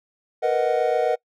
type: chord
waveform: triangle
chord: B major seventh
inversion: third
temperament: equal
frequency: 466.2 / 493.9 / 622.3 / 740 Hz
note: A#4 / B4 / D#5 / F#5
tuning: 0 / 0 / 0 / 0 cents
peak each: -22 dBFS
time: 0.42-1.16 s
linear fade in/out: 20 ms
effects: noise-tail reverb RT60 0.1 s tail -24 dB re dry